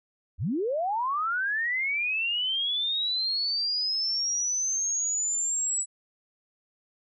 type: linear sweep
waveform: sine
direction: up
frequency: 55.6 to 7902 Hz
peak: -25 dBFS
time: 0.38-5.86 s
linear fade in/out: 50 ms
effects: none